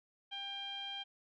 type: tone with low-pass filter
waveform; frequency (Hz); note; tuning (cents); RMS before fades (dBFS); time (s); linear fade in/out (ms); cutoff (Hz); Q
sawtooth; 796; G5; +26; -43; 0.31-1.04; 20; 3200; 9.9
effects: none